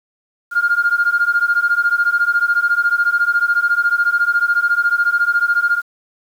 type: beating tone pair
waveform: sine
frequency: 1405 / 1419 Hz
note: F6 / F6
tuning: +10 / +27 cents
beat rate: 14 Hz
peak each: -15 dBFS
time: 0.51-5.82 s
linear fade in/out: 50 ms
effects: tanh soft clip ceiling -6 dBFS + 7-bit